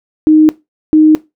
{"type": "tone pair in turn", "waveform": "sine", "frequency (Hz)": [310, 310], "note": ["D#4", "D#4"], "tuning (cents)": [-6, -6], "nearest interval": "unison", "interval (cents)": 0, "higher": "neither", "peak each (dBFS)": -3, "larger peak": "neither", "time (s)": [[0.27, 0.49], [0.93, 1.15]], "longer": "neither", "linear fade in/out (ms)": 0, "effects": ["noise-tail reverb RT60 0.2 s tail -18 dB re dry"]}